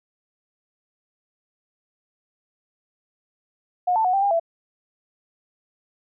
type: tone with pitch steps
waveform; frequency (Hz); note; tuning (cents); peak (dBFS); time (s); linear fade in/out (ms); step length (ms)
sine; 721 / 885 / 734 / 785 / 804 / 668; F#5 / A5 / F#5 / G5 / G5 / E5; -45 / +10 / -14 / +2 / +44 / +23; -17; 3.87-4.398; 10; 88
effects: none